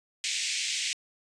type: band-pass noise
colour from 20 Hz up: pink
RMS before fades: -31 dBFS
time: 0.24-0.93 s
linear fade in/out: 0 ms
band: 2100 to 8400 Hz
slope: 48 dB/octave
effects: resampled to 22050 Hz